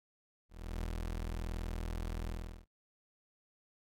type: tone with ADSR envelope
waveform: 30% pulse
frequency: 41.08 Hz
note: E1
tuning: 5 cents flat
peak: -32 dBFS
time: 0.49-2.66 s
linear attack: 350 ms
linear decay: 4 ms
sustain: -2 dB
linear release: 370 ms
effects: AAC 64 kbps